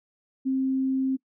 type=tone; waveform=sine; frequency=264.5 Hz; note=C4; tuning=19 cents sharp; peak=-22 dBFS; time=0.45-1.17 s; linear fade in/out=20 ms; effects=noise-tail reverb RT60 0.1 s tail -22 dB re dry